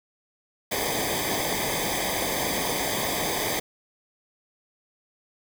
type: noise with comb filter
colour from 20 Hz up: pink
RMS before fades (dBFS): -27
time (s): 0.71-3.6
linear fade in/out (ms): 10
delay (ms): 0.72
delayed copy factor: -0.85
effects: none